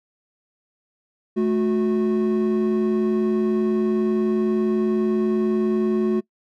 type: tone pair together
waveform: triangle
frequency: 217 / 364.9 Hz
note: A3 / F#4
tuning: -24 / -24 cents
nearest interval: major sixth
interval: 900 cents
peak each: -18 dBFS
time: 1.36-6.21 s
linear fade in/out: 20 ms
effects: noise-tail reverb RT60 0.1 s tail -23 dB re dry + tanh soft clip ceiling -9 dBFS